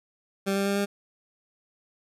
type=tone with pitch steps; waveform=20% pulse; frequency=196 / 197.71 / 199.43 / 201.2 Hz; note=G3 / G3 / G3 / G3; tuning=0 / +15 / +30 / +45 cents; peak=-19 dBFS; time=0.46-0.86 s; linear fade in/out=20 ms; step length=100 ms; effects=resampled to 32000 Hz